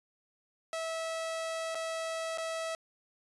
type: tone with dropouts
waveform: sawtooth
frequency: 651 Hz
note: E5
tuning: 22 cents flat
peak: -30 dBFS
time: 0.73-2.75 s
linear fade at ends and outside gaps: 1 ms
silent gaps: 1.747-1.753 / 2.375-2.382 s
effects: resampled to 24000 Hz